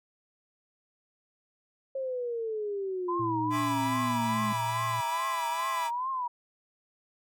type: exponential sweep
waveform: sine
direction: down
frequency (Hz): 541 to 208.5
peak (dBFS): -30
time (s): 1.95-4.53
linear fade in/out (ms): 5
type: tone with vibrato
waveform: sine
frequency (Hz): 1000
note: B5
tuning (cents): +21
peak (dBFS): -29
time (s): 3.08-6.28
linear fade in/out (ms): 10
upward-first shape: triangle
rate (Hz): 2.4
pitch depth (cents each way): 130
type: tone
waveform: sine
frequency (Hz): 116.3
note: A#2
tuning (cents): -4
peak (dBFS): -35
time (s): 3.19-5.01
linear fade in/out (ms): 10
type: chord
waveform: 20% pulse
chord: E dominant seventh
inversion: none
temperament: equal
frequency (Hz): 659.3 / 830.6 / 987.8 / 1174.7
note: E5 / G#5 / B5 / D6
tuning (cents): 0 / 0 / 0 / 0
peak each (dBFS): -35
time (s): 3.5-5.91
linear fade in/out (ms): 50
effects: none